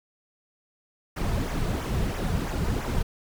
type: noise with flanger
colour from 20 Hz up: brown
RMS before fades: -27 dBFS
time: 1.16-3.03 s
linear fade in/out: 10 ms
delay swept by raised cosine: 0.22 to 3.72 ms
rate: 3 Hz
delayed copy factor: -0.65
effects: none